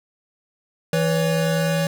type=tone cluster; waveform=square; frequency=164.3 / 492.4 / 563 Hz; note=E3 / B4 / C#5; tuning=-5 / -5 / +27 cents; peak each=-21 / -29 / -24 dBFS; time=0.93-1.87 s; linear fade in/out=2 ms; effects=none